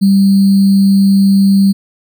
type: tone with sample-and-hold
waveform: sine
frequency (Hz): 196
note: G3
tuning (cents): 0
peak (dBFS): -5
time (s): 0.01-1.73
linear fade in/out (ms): 20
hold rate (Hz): 4410
effects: none